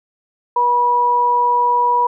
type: tone pair together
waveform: sine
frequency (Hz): 482.9 / 972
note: B4 / B5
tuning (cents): -39 / -28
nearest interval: octave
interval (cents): 1211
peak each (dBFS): -23 / -12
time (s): 0.56-2.07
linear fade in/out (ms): 5
effects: none